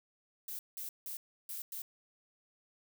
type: noise bursts at uneven times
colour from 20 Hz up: violet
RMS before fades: -42 dBFS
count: 5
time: 0.48-0.59 / 0.77-0.89 / 1.06-1.17 / 1.49-1.62 / 1.72-1.82 s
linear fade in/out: 2 ms
effects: none